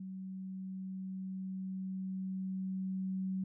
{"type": "tone with level ramp", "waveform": "sine", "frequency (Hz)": 189, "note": "F#3", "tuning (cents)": 37, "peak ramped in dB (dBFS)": [-41, -33], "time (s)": [0, 3.44], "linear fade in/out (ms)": 5, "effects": []}